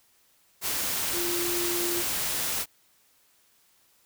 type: tone in noise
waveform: sine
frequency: 347.4 Hz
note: F4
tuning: 9 cents flat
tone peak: -30 dBFS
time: 1.12-2.04 s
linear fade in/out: 50 ms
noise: white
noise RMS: -29 dBFS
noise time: 0.61-2.66 s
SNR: -4 dB
effects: white hiss -64 dBFS RMS until 4.05 s